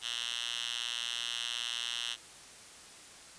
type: tone with high-pass filter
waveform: 5% pulse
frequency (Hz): 118.7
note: A#2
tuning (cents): +32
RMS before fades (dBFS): -37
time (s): 0.01-2.17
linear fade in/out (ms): 50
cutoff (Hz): 2800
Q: 3.8
effects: white hiss -52 dBFS RMS until 3.38 s + resampled to 22050 Hz